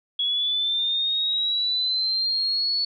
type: linear sweep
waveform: sine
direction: up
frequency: 3345 to 4435 Hz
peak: -21 dBFS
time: 0.19-2.85 s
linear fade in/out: 5 ms
effects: none